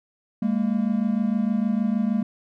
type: tone pair together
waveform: triangle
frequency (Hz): 203 / 229.5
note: G#3 / A#3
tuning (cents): -39 / -27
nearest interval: major second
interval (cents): 212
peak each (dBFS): -21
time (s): 0.42-2.23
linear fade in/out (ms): 5
effects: none